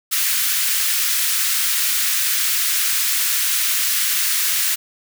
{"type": "high-pass noise", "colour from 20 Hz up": "white", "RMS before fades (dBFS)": -19, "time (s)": [0.11, 4.76], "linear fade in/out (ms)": 20, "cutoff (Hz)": 1400, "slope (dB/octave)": 24, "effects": []}